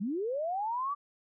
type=linear sweep; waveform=sine; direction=up; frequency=176.7 to 1174.7 Hz; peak=-30 dBFS; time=0-0.95 s; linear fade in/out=20 ms; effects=none